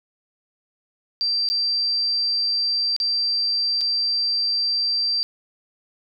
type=tone with dropouts; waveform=sine; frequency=4699 Hz; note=D8; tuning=in tune; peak=-19 dBFS; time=1.21-5.23 s; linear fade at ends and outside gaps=0 ms; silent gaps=1.488-1.5 / 2.964-3.001 / 3.809-3.813 s; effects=none

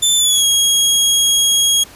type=tone with pitch glide; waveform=20% pulse; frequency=3528 to 3292 Hz; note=A7 to G#7; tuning=+4 to -16 cents; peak=-5 dBFS; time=0.02-1.84 s; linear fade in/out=10 ms; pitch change=-120 cents; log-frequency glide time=0.17-0.45 s; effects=pink hiss -40 dBFS RMS until 1.95 s + resampled to 32000 Hz

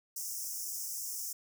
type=high-pass noise; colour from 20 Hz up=pink; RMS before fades=-39 dBFS; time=0.16-1.33 s; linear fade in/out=5 ms; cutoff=5300 Hz; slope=96 dB/octave; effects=none

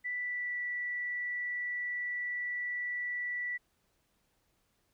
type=tone with pitch glide; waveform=sine; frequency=1975.5 to 1959.6 Hz; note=B6 to B6; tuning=0 to -14 cents; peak=-33 dBFS; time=0.04-3.58 s; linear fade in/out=20 ms; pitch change=-14 cents; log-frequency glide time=0.15-0.6 s; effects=pink hiss -75 dBFS RMS until 4.93 s

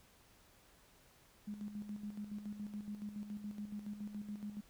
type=tone with tremolo; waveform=sine; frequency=207.7 Hz; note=G#3; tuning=in tune; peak=-40 dBFS; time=1.47-4.61 s; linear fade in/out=10 ms; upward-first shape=square; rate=7.1 Hz; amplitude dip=60%; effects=pink hiss -66 dBFS RMS until 4.69 s

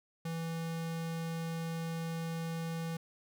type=tone; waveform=square; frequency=164.81 Hz; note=E3; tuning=in tune; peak=-36 dBFS; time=0.25-2.97 s; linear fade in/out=5 ms; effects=none

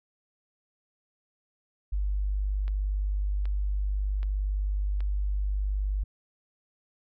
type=tone; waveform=sine; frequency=49.69 Hz; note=G1; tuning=24 cents sharp; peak=-25 dBFS; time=1.92-6.04 s; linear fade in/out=10 ms
type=click train; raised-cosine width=0.3 ms; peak=-30 dBFS; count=4; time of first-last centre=2.68-5.006 s; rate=1.29 Hz
effects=none

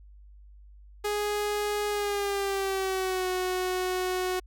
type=tone with pitch glide; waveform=sawtooth; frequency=415.3 to 367.9 Hz; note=G#4 to F#4; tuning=0 to -10 cents; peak=-23 dBFS; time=1.04-4.4 s; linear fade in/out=10 ms; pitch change=-210 cents; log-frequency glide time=1.89-3.28 s; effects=added 50 Hz sine -48 dBFS peak until 4.46 s

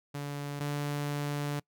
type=tone pair in turn; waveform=sawtooth; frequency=143.7 / 145.2 Hz; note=D3 / D3; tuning=-37 / -19 cents; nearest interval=unison; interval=18 cents; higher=second; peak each=-31 / -27 dBFS; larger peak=second; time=0.14-0.6 / 0.6-1.6 s; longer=second; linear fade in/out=10 ms; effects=noise-tail reverb RT60 0.1 s tail -24 dB re dry

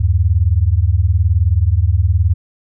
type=beating tone pair; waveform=sine; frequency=77.78 / 96.78 Hz; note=D#2 / G2; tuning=0 / -22 cents; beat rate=19 Hz; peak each=-13 dBFS; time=0-2.34 s; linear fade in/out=10 ms; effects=none

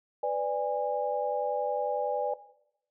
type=tone cluster; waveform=sine; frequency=498.2 / 589 / 819 Hz; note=B4 / D5 / G#5; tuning=+15 / +5 / -24 cents; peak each=-31 dBFS; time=0.23-2.34 s; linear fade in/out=5 ms; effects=noise-tail reverb RT60 0.8 s tail -17 dB re dry

